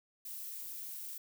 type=noise; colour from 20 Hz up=violet; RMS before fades=-44 dBFS; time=0.25-1.18 s; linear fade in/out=5 ms; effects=none